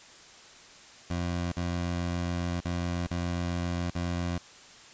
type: tone with dropouts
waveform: 20% pulse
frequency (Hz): 87.31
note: F2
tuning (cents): 0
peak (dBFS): -24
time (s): 1.1-4.38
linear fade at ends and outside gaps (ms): 5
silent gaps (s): 1.52-1.568 / 2.604-2.65 / 3.071-3.108 / 3.904-3.951
effects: white hiss -51 dBFS RMS until 4.93 s + resampled to 16000 Hz